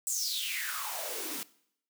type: noise with high-pass filter sweep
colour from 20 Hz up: white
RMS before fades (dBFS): -35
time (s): 0.07-1.43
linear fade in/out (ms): 0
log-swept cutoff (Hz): 8000 to 210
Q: 7.2
effects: noise-tail reverb RT60 0.7 s tail -20 dB re dry